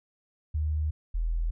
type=tone pair in turn; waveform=sine; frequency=76.7 / 41.11 Hz; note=D#2 / E1; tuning=-24 / -4 cents; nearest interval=major seventh; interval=1080 cents; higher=first; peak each=-25 dBFS; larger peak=neither; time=0.54-0.91 / 1.14-1.51 s; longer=neither; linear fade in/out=10 ms; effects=none